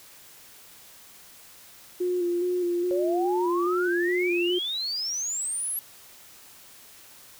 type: tone with vibrato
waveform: sine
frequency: 354 Hz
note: F4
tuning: 23 cents sharp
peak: -23 dBFS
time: 2-4.59 s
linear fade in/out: 10 ms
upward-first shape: square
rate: 2.4 Hz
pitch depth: 26 cents each way
type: exponential sweep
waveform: sine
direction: up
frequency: 540 to 11600 Hz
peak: -27 dBFS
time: 2.91-5.79 s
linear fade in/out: 0 ms
effects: white hiss -50 dBFS RMS until 7.39 s